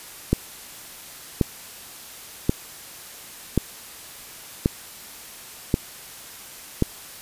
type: click train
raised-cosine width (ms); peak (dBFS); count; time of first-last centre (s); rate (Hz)
3; -4; 7; 0.33-6.824; 0.924
effects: white hiss -41 dBFS RMS until 7.21 s + resampled to 32000 Hz